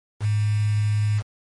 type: tone with quantisation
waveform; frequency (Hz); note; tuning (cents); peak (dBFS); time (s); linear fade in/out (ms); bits
sine; 105.2; G#2; +23; -18; 0.2-1.23; 50; 6
effects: MP3 48 kbps